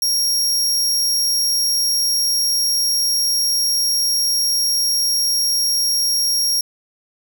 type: tone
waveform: sawtooth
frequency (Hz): 5588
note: F8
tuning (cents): 0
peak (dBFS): -13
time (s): 0.02-6.61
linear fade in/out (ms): 2
effects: none

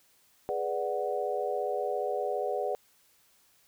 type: chord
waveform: sine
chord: G# half-diminished seventh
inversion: none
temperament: equal with one note detuned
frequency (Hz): 415.3 / 492.5 / 587.3 / 740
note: G#4 / B4 / D5 / F#5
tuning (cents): 0 / -5 / 0 / 0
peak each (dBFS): -34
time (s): 0.49-2.75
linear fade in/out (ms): 0
effects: white hiss -65 dBFS RMS until 3.67 s

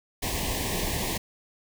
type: band-stop noise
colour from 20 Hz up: pink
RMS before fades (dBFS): -29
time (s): 0.22-1.18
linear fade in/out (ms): 10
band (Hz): 1100 to 1700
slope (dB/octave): 96
effects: none

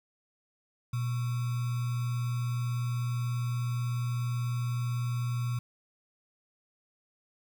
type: tone with sample-and-hold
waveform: sine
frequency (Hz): 120.9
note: B2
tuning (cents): -36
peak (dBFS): -28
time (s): 0.93-5.59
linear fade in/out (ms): 5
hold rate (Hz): 1225
effects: none

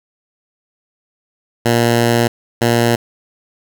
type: tone bursts at uneven times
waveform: 10% pulse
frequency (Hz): 117.8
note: A#2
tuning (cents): +19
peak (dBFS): -3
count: 2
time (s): 1.65-2.28 / 2.61-2.96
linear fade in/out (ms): 10
effects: none

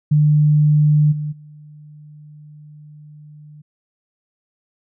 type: tone with level steps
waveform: sine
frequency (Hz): 150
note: D3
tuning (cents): +37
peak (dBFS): -10 / -21 / -38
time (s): 0.11-3.62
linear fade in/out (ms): 10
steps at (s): 1.11 / 1.31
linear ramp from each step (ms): 20
effects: none

